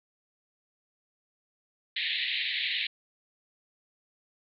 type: band-pass noise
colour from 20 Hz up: white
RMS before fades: -31 dBFS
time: 1.96-2.87 s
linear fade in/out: 5 ms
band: 1800 to 4100 Hz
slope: 96 dB/octave
effects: none